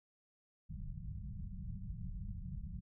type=low-pass noise; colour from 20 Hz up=pink; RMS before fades=-44 dBFS; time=0.69-2.81 s; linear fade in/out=20 ms; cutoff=200 Hz; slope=96 dB/octave; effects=none